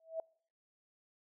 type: tone with exponential growth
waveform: sine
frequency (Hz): 650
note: E5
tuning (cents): -24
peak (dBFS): -32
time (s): 0-0.2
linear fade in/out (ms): 2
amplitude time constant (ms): 43
effects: noise-tail reverb RT60 0.6 s tail -26 dB re dry